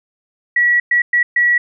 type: tone bursts at uneven times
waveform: sine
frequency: 1931 Hz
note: B6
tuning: 39 cents flat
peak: -10 dBFS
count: 4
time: 0.56-0.8 / 0.91-1.02 / 1.13-1.23 / 1.36-1.58 s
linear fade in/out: 5 ms
effects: none